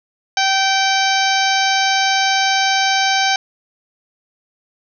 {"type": "harmonic tone", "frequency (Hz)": 775, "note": "G5", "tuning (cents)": -20, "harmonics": [1, 2, 3, 4, 5, 6, 7, 8], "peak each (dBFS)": [-17, -20, -22, -23, -24, -25, -25, -26], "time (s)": [0.37, 3.36], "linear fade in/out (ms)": 2, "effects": []}